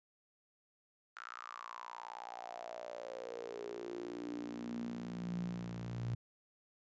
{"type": "tone with high-pass filter sweep", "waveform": "sawtooth", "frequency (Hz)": 59, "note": "A#1", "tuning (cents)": 22, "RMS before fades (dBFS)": -44, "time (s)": [1.16, 6.15], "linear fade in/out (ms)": 5, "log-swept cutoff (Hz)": [1400, 120], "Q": 7.7, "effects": ["resampled to 16000 Hz"]}